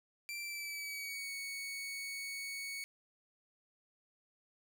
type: tone with pitch glide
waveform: sawtooth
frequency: 2349 to 2225 Hz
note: D7 to C#7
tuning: 0 to +6 cents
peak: -37 dBFS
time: 0.29-2.84 s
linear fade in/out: 0 ms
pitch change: -94 cents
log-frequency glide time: 0.4-1.31 s
effects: none